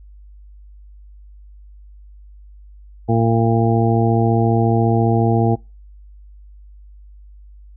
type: harmonic tone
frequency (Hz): 114.5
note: A#2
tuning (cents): -31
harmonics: 1 / 2 / 3 / 4 / 6 / 7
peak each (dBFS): -16 / -19 / -21 / -22 / -24 / -24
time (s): 3.08-5.56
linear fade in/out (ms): 20
effects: noise-tail reverb RT60 0.3 s tail -26 dB re dry + added 50 Hz sine -39 dBFS peak until 7.76 s